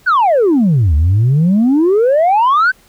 sine exponential two-way sweep, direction down then up, 1570 to 71.5 to 1570 Hz, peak -6 dBFS, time 0.06-2.72 s, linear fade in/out 20 ms, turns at 0.95 s, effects tanh soft clip ceiling -6 dBFS + pink hiss -49 dBFS RMS until 2.88 s

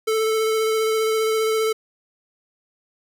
square tone with vibrato, 440 Hz, A4, in tune, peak -19 dBFS, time 0.07-1.73 s, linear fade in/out 10 ms, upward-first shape triangle, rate 15 Hz, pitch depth 18 cents each way, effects none

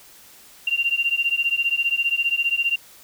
sine beating tone pair, 2766 / 2781 Hz, F7 / F7, -17 / -8 cents, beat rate 15 Hz, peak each -22 dBFS, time 0.67-2.76 s, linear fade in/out 5 ms, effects white hiss -48 dBFS RMS until 3.03 s

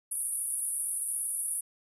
white band-pass noise, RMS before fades -33 dBFS, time 0.11-1.61 s, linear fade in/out 10 ms, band 9400 to 11000 Hz, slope 96 dB/octave, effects none

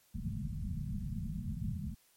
white low-pass noise, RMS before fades -38 dBFS, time 0.14-1.95 s, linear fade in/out 10 ms, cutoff 220 Hz, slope 96 dB/octave, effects white hiss -68 dBFS RMS until 2.16 s + MP3 64 kbps

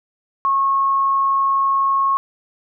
sine tone, 1092 Hz, C#6, 26 cents flat, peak -14 dBFS, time 0.45-2.17 s, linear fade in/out 0 ms, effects none

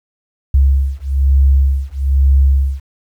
sine beating tone pair, 67.6 / 68.7 Hz, C#2 / C#2, -43 / -15 cents, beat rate 1.1 Hz, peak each -12 dBFS, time 0.54-2.8 s, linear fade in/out 5 ms, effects 8-bit

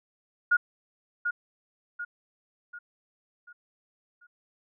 sine tone with echo, 1433 Hz, F6, 44 cents sharp, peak -18 dBFS, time 0.51-0.57 s, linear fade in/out 10 ms, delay 740 ms, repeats 5, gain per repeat -7 dB, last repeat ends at 4.27 s, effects none

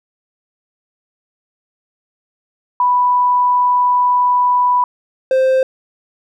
sine / triangle tone pair in turn, 987.8 / 523.3 Hz, B5 / C5, 0 / 0 cents, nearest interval major seventh, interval 1100 cents, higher first, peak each -10 / -8 dBFS, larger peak second, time 2.8-4.84 / 5.31-5.63 s, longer first, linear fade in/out 2 ms, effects none

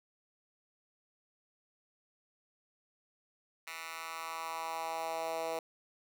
10% pulse tone with high-pass filter sweep, 163.3 Hz, E3, 16 cents flat, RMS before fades -39 dBFS, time 3.67-5.59 s, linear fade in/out 2 ms, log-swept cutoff 1700 to 540 Hz, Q 2.4, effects none

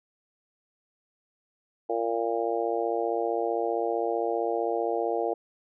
harmonic tone, 115.4 Hz, A#2, 17 cents flat, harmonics 3 / 4 / 5 / 6 / 7, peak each -32 / -29 / -33 / -31 / -34 dBFS, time 1.89-5.34 s, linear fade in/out 10 ms, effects none

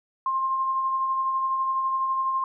sine tone with tremolo, 1059 Hz, C6, 21 cents sharp, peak -21 dBFS, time 0.26-2.44 s, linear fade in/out 2 ms, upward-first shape sine, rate 12 Hz, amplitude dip 30%, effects none

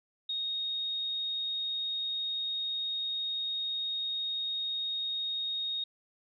sine tone, 3729 Hz, A#7, in tune, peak -31 dBFS, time 0.29-5.84 s, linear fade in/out 5 ms, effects none

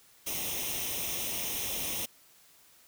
white noise with comb filter, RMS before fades -34 dBFS, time 0.26-2.06 s, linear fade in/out 10 ms, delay 0.33 ms, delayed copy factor +0.7, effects white hiss -60 dBFS RMS until 2.87 s

